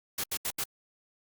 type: noise bursts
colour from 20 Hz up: white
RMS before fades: -32 dBFS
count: 4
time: 0.18-0.64 s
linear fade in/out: 5 ms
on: 58 ms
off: 76 ms
effects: Opus 48 kbps